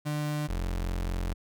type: tone pair in turn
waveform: 35% pulse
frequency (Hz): 149.3 / 44.14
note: D3 / F1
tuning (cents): +29 / +19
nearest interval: octave + major sixth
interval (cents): 2110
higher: first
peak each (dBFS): -27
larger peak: neither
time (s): 0.05-0.48 / 0.48-1.34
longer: second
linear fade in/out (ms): 20
effects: none